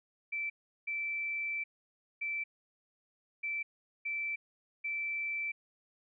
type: tone bursts at uneven times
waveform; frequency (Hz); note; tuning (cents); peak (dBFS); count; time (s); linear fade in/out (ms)
sine; 2329; D7; -15; -33; 6; 0.32-0.5 / 0.87-1.64 / 2.21-2.44 / 3.43-3.63 / 4.05-4.36 / 4.84-5.52; 10
effects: none